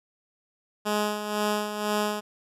10% pulse tone with tremolo, 209.6 Hz, G#3, 16 cents sharp, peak -15 dBFS, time 0.85-2.21 s, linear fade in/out 20 ms, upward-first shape sine, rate 2 Hz, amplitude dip 60%, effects resampled to 32000 Hz

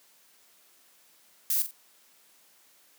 violet noise with echo, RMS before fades -26 dBFS, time 1.5-1.62 s, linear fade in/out 2 ms, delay 45 ms, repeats 2, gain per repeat -10 dB, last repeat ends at 1.71 s, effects white hiss -61 dBFS RMS until 2.98 s + high-pass 200 Hz 12 dB/octave

